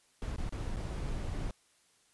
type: noise with dropouts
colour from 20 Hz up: brown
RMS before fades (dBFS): -36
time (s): 0.22-1.51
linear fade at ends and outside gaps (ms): 1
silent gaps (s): 0.362-0.382 / 0.493-0.523 / 0.761-0.767
effects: white hiss -68 dBFS RMS until 2.13 s + resampled to 24000 Hz